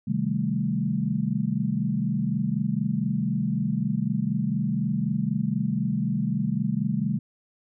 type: chord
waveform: sine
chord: A half-diminished seventh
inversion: first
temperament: equal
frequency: 130.81 / 155.56 / 196 / 220 Hz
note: C3 / Eb3 / G3 / A3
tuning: 0 / 0 / 0 / 0 cents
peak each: -30 / -29 / -27 / -28 dBFS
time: 0.07-7.19 s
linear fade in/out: 10 ms
effects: none